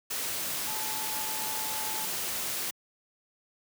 sine tone in noise, 869 Hz, A5, 22 cents flat, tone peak -39 dBFS, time 0.67-2.06 s, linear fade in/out 10 ms, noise white, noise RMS -33 dBFS, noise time 0.1-2.71 s, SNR -9 dB, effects high-pass 100 Hz 12 dB/octave

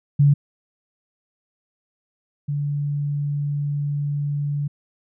sine tone pair in turn, 143.2 / 144.61 Hz, D3 / D3, -43 / -26 cents, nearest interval unison, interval 17 cents, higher second, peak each -11 / -21 dBFS, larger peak first, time 0.19-0.34 / 2.48-4.68 s, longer second, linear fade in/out 10 ms, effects none

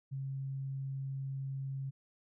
sine tone, 135.5 Hz, C#3, 39 cents flat, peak -36 dBFS, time 0.11-1.91 s, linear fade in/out 20 ms, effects none

